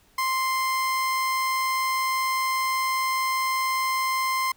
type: tone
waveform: 30% pulse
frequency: 1046.5 Hz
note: C6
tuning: in tune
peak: -20 dBFS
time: 0.18-4.52 s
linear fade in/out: 5 ms
effects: pink hiss -60 dBFS RMS until 4.56 s